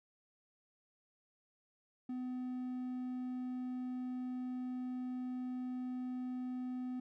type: tone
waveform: triangle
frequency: 252.2 Hz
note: B3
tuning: 36 cents sharp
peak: -36 dBFS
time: 2.09-7 s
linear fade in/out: 5 ms
effects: none

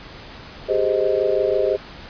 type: chord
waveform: sine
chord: Ab major seventh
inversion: third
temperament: just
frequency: 389.3 / 415.3 / 519.1 / 623 Hz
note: G4 / Ab4 / C5 / Eb5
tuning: -12 / 0 / -14 / +2 cents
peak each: -22 dBFS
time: 0.68-1.77 s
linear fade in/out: 20 ms
effects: pink hiss -39 dBFS RMS until 2.09 s + resampled to 11025 Hz

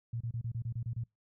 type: tone bursts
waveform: sine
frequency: 116.54 Hz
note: A#2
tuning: in tune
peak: -33 dBFS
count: 9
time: 0.13-1.038 s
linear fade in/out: 5 ms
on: 76 ms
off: 28 ms
effects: noise-tail reverb RT60 0.2 s tail -26 dB re dry

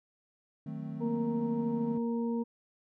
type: chord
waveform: triangle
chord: D# diminished seventh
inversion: none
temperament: equal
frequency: 155.56 / 185 / 220 / 261.6 Hz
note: D#3 / F#3 / A3 / C4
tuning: 0 / 0 / 0 / 0 cents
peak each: -38 / -43 / -39 / -42 dBFS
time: 0.66-1.98 s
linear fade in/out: 5 ms
type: harmonic tone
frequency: 233.1 Hz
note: A#3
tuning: in tune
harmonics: 1 / 2 / 4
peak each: -30 / -36 / -44 dBFS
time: 1-2.44 s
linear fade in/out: 20 ms
effects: none

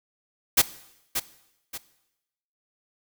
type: noise with echo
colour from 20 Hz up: white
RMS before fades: -17 dBFS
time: 0.57-0.62 s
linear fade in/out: 10 ms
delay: 580 ms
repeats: 2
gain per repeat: -9 dB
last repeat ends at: 1.78 s
effects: noise-tail reverb RT60 0.9 s tail -17 dB re dry

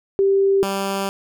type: tone pair in turn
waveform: sine / 10% pulse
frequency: 392 / 196 Hz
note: G4 / G3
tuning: 0 / 0 cents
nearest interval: octave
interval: 1200 cents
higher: first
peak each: -13 dBFS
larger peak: neither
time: 0.19-0.63 / 0.63-1.09 s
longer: second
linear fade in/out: 0 ms
effects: none

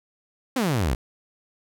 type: exponential sweep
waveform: sawtooth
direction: down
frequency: 277.2 to 55 Hz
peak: -17 dBFS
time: 0.56-0.95 s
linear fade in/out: 5 ms
effects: none

